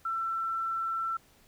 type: tone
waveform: sine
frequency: 1341 Hz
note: E6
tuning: 29 cents sharp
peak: -29 dBFS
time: 0.05-1.17 s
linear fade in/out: 5 ms
effects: pink hiss -62 dBFS RMS until 1.47 s